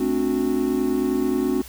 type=chord; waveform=triangle; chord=D dominant seventh; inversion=second; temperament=just; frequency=220.2 / 264.3 / 293.7 / 367.1 Hz; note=A3 / C4 / D4 / F#4; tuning=+2 / +18 / 0 / -14 cents; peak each=-27 / -21 / -24 / -22 dBFS; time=0-1.62 s; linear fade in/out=5 ms; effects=added 60 Hz sine -42 dBFS peak until 1.68 s + white hiss -43 dBFS RMS until 1.68 s